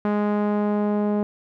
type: tone with low-pass filter sweep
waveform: sawtooth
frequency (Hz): 207.7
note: G#3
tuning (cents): 0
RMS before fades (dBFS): -22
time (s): 0.05-1.23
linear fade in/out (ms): 0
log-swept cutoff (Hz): 1300 to 700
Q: 0.97
effects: none